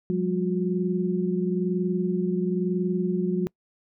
sine tone cluster, 179.5 / 200.5 / 361.4 Hz, F3 / G3 / F#4, +48 / +39 / -41 cents, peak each -25 / -29 / -27 dBFS, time 0.1-3.47 s, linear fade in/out 0 ms, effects noise-tail reverb RT60 0.1 s tail -26 dB re dry

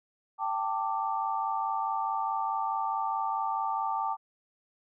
sine chord, G suspended second, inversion none, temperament equal with one note detuned, 784 / 888.7 / 1174.7 Hz, G5 / A5 / D6, 0 / +17 / 0 cents, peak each -33 / -31 / -33 dBFS, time 0.38-4.17 s, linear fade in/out 50 ms, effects none

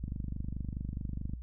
click train, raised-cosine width 5 ms, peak -25 dBFS, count 33, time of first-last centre 0.04-1.336 s, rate 24.7 Hz, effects noise-tail reverb RT60 0.1 s tail -22 dB re dry + added 60 Hz sine -40 dBFS peak until 1.42 s

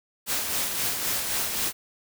white noise with tremolo, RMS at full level -26 dBFS, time 0.26-1.73 s, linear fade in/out 50 ms, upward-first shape sine, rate 3.8 Hz, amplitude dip 40%, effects none

